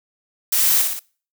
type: noise with echo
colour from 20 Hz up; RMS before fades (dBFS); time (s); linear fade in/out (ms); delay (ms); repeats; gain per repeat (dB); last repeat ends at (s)
blue; -18; 0.52-0.82; 5; 58; 3; -4; 0.994
effects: noise-tail reverb RT60 0.4 s tail -23 dB re dry